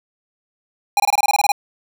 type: tone bursts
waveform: square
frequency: 813 Hz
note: G#5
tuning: 37 cents flat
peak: -13 dBFS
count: 11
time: 0.97-1.519 s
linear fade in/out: 2 ms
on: 29 ms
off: 23 ms
effects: none